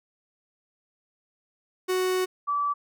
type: tone pair in turn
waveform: 45% pulse / sine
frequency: 370 / 1155.2 Hz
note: F#4 / D6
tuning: 0 / -29 cents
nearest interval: octave + minor sixth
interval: 1971 cents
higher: second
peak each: -23 dBFS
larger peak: neither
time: 1.88-2.26 / 2.47-2.74 s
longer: first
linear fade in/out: 20 ms
effects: none